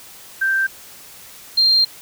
sine tone pair in turn, 1568 / 4186 Hz, G6 / C8, 0 / 0 cents, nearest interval octave + perfect fourth, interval 1700 cents, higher second, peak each -15 / -11 dBFS, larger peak second, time 0.41-0.67 / 1.57-1.85 s, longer second, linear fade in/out 10 ms, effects white hiss -41 dBFS RMS until 2.01 s

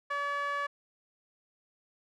sawtooth tone with band-pass filter, 571 Hz, D5, 49 cents flat, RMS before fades -33 dBFS, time 0.1-0.67 s, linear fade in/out 10 ms, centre 1400 Hz, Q 6.8, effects none

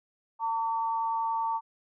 sine tone pair together, 905.2 / 1142 Hz, A5 / D6, +49 / -49 cents, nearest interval major third, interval 402 cents, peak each -27 / -35 dBFS, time 0.39-1.61 s, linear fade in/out 50 ms, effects none

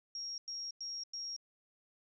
sine tone bursts, 5588 Hz, F8, in tune, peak -39 dBFS, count 4, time 0.15-1.364 s, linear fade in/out 2 ms, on 230 ms, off 98 ms, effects none

